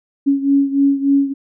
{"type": "beating tone pair", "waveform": "sine", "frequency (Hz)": [277.2, 280.6], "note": ["C#4", "C#4"], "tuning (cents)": [0, 21], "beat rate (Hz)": 3.4, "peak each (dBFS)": [-13, -17], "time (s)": [0.26, 1.34], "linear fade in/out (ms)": 20, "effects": []}